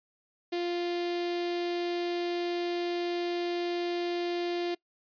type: tone with notch filter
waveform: sawtooth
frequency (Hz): 348.8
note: F4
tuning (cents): -2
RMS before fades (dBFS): -31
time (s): 0.52-4.75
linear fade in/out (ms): 10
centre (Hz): 1200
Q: 0.82
effects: noise-tail reverb RT60 0.1 s tail -23 dB re dry + resampled to 11025 Hz